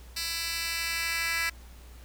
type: tone with high-pass filter sweep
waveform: 10% pulse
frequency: 332.2 Hz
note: E4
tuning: 13 cents sharp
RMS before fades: -31 dBFS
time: 0.16-1.5 s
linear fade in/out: 10 ms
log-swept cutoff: 3600 to 2100 Hz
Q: 1.9
effects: added 60 Hz sine -46 dBFS peak until 2.04 s + pink hiss -55 dBFS RMS until 2.04 s